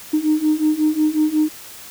sine beating tone pair, 304.3 / 309.8 Hz, D#4 / D#4, -38 / -7 cents, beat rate 5.5 Hz, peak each -18 / -16 dBFS, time 0.13-1.49 s, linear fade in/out 10 ms, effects tanh soft clip ceiling -8 dBFS + white hiss -38 dBFS RMS until 1.9 s

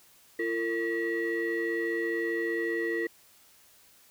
sine tone cluster, 340.6 / 455.6 / 1924 Hz, F4 / A#4 / B6, -43 / -40 / -46 cents, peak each -30 / -31 / -31 dBFS, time 0.39-3.07 s, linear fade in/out 5 ms, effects tanh soft clip ceiling -22 dBFS + white hiss -59 dBFS RMS until 4.1 s

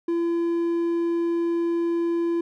triangle tone, 338.9 Hz, E4, 48 cents sharp, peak -19 dBFS, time 0.08-2.41 s, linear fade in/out 5 ms, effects none

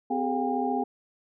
sine tone cluster, 256.3 / 396.8 / 431 / 721 / 804 Hz, C4 / G4 / A4 / F#5 / G5, -36 / +21 / -36 / -45 / +44 cents, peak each -29 / -33 / -34 / -33 / -29 dBFS, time 0.1-0.84 s, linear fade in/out 10 ms, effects none

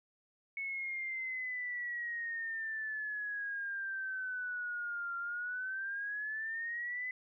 sine exponential two-way sweep, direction down then up, 2208 to 1382 to 2024 Hz, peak -36 dBFS, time 0.57-7.11 s, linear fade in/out 2 ms, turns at 5.17 s, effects none

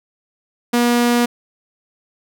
sawtooth tone, 240 Hz, B3, 49 cents flat, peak -9 dBFS, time 0.73-1.26 s, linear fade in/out 10 ms, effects none

